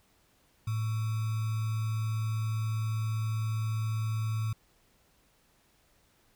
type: tone with sample-and-hold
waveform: sine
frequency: 110 Hz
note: A2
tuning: in tune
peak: -28 dBFS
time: 0.67-4.53 s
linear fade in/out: 5 ms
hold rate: 1225 Hz
effects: pink hiss -67 dBFS RMS until 6.35 s